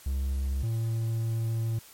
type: tone pair in turn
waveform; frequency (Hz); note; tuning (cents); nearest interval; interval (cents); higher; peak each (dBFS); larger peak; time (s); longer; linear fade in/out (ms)
triangle; 67.3 / 113.4; C2 / A#2; +49 / -47; major sixth; 904; second; -24; neither; 0.06-0.63 / 0.63-1.79; second; 5
effects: white hiss -52 dBFS RMS until 1.93 s + MP3 64 kbps